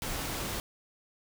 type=noise; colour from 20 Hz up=pink; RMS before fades=-35 dBFS; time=0.02-0.6 s; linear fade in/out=0 ms; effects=none